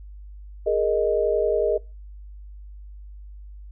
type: chord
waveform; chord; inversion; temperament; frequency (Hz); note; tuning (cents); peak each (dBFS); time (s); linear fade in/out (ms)
sine; Ab suspended second; none; equal; 415.3 / 466.2 / 622.3; Ab4 / Bb4 / Eb5; 0 / 0 / 0; -23; 0.66-1.78; 10
effects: noise-tail reverb RT60 0.3 s tail -25 dB re dry + added 50 Hz sine -38 dBFS peak until 3.71 s